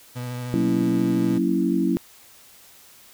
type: tone with vibrato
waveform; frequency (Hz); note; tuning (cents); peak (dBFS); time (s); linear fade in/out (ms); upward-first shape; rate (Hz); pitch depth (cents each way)
35% pulse; 123.47; B2; 0; -27; 0.15-1.39; 20; sine; 13; 20
type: chord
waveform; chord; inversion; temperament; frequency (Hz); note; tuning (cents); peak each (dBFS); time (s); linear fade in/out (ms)
sine; F# dominant seventh; none; equal; 185 / 233.1 / 277.2 / 329.6; F#3 / A#3 / C#4 / E4; 0 / 0 / 0 / 0; -24 / -26 / -24 / -23; 0.54-1.97; 0
effects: white hiss -50 dBFS RMS until 3.13 s